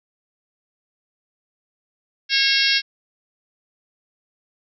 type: harmonic tone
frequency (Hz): 545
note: C#5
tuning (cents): -29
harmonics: 3 / 4 / 5 / 6 / 7 / 8 / 9 / 10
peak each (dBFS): -24 / -24 / -24 / -24 / -24 / -24 / -24 / -24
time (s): 2.29-2.82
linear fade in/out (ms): 50
effects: none